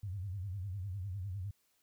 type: tone with vibrato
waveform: sine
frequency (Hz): 95.6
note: G2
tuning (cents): -43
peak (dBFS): -37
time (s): 0.03-1.51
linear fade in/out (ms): 5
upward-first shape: sine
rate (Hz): 9.9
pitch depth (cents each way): 150
effects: white hiss -75 dBFS RMS until 1.82 s